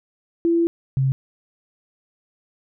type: tone pair in turn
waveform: sine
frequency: 336.9 / 133.7 Hz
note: E4 / C3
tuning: +38 / +38 cents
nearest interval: octave + major third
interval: 1600 cents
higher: first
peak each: -15 / -16 dBFS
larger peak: first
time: 0.45-0.67 / 0.97-1.12 s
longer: first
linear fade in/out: 0 ms
effects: none